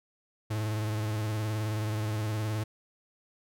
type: tone with vibrato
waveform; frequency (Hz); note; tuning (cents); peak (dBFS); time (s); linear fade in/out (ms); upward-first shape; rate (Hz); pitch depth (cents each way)
45% pulse; 107.7; A2; -37; -29; 0.5-2.64; 10; sine; 19; 50
effects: none